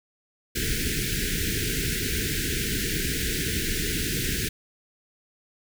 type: band-stop noise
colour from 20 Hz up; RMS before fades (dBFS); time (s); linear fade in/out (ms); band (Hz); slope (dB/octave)
pink; -27; 0.55-4.49; 10; 460 to 1500; 96
effects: none